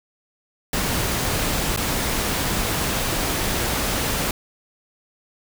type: noise with dropouts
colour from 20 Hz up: pink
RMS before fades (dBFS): -23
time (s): 0.73-4.31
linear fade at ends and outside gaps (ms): 2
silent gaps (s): 1.763-1.773
effects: none